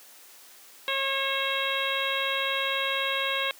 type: harmonic tone with a mistuned harmonic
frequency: 544 Hz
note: C#5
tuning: 33 cents flat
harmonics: 1 / 2 / 3 / 4 / 5 / 6 / 7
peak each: -33 / -33 / -33 / -33 / -33 / -33 / -33 dBFS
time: 0.88-3.51 s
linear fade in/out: 0 ms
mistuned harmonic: 5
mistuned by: -21 cents
effects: white hiss -51 dBFS RMS until 3.59 s + high-pass 300 Hz 12 dB/octave